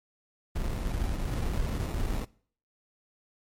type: noise with sample-and-hold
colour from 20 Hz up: brown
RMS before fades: -30 dBFS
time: 0.55-2.25 s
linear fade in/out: 10 ms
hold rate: 1575 Hz
effects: noise-tail reverb RT60 0.5 s tail -22 dB re dry + MP3 64 kbps